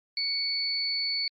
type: tone pair together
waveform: sine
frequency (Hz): 2236 / 4460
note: C#7 / C#8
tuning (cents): +14 / +10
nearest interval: octave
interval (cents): 1196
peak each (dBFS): -35 / -27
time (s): 0.17-1.28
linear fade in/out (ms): 2
effects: Opus 48 kbps